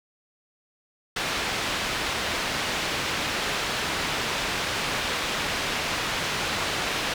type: low-pass noise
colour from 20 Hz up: white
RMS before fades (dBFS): -28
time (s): 1.16-7.14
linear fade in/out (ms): 5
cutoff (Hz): 3400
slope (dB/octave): 12
effects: none